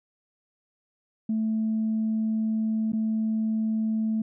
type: tone with dropouts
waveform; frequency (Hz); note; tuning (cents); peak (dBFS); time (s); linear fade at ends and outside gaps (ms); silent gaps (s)
sine; 220; A3; 0; -22; 1.29-4.22; 5; 2.921-2.932
effects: tanh soft clip ceiling -19 dBFS